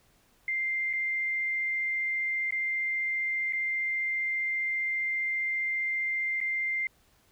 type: tone with dropouts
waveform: sine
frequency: 2095 Hz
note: C7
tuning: 2 cents sharp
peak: -27 dBFS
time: 0.48-6.87 s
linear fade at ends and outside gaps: 2 ms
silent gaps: 0.93-0.934 / 2.508-2.523 / 3.525-3.532 / 6.404-6.412 s
effects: pink hiss -65 dBFS RMS until 7.31 s